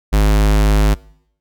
square tone, 51.91 Hz, G#1, in tune, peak -10 dBFS, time 0.12-0.95 s, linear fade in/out 20 ms, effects noise-tail reverb RT60 0.7 s tail -23 dB re dry

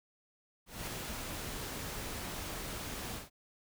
pink noise with ADSR envelope, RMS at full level -39 dBFS, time 0.66-3.3 s, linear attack 210 ms, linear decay 7 ms, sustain -2 dB, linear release 160 ms, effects none

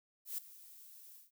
violet noise with ADSR envelope, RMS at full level -38 dBFS, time 0.25-1.31 s, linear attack 130 ms, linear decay 7 ms, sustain -18 dB, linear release 150 ms, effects none

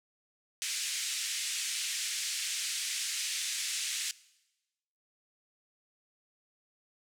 white band-pass noise, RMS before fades -35 dBFS, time 0.62-4.11 s, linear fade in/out 0 ms, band 2000 to 8600 Hz, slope 24 dB/octave, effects noise-tail reverb RT60 1.0 s tail -20 dB re dry

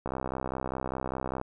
click train, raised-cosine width 1 ms, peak -18 dBFS, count 89, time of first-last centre 0.06-1.414 s, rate 65 Hz, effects none

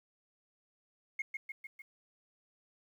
sine tone with echo, 2155 Hz, C#7, 49 cents flat, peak -31 dBFS, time 1.19-1.22 s, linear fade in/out 5 ms, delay 150 ms, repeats 4, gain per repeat -4 dB, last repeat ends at 1.82 s, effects tanh soft clip ceiling -30 dBFS + 11-bit

